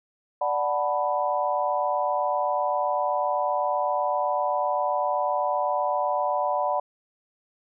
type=chord; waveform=sine; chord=B minor seventh; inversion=first; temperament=equal; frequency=587.3 / 740 / 880 / 987.8 Hz; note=D5 / F#5 / A5 / B5; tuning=0 / 0 / 0 / 0 cents; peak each=-27 / -27 / -31 / -27 dBFS; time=0.41-6.8 s; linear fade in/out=5 ms; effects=none